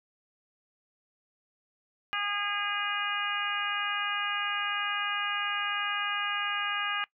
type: harmonic tone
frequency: 409 Hz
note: G#4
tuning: 26 cents flat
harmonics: 2 / 3 / 4 / 5 / 6 / 7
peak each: -40 / -34 / -34 / -38 / -35 / -35 dBFS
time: 2.13-7.04 s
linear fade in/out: 0 ms
effects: noise-tail reverb RT60 0.1 s tail -21 dB re dry